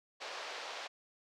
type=band-pass noise; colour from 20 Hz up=pink; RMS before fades=-44 dBFS; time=0.2-0.88 s; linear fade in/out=20 ms; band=510 to 5400 Hz; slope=24 dB/octave; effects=none